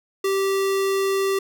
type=tone; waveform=square; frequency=389.6 Hz; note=G4; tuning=11 cents flat; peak=-20 dBFS; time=0.24-1.39 s; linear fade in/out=5 ms; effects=none